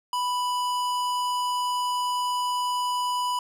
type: tone with hard clipping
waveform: sine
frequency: 989 Hz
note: B5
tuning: 2 cents sharp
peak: -26 dBFS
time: 0.13-3.39 s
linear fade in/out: 2 ms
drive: 17 dB
effects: none